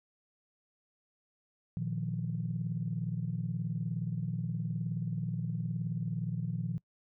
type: chord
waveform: sine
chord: Bb suspended fourth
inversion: none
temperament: equal with one note detuned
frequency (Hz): 117.76 / 155.56 / 174.61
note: Bb2 / Eb3 / F3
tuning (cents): +18 / 0 / 0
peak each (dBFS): -36 / -36 / -36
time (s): 1.77-6.78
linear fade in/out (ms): 0
effects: noise-tail reverb RT60 0.1 s tail -25 dB re dry + tanh soft clip ceiling -22 dBFS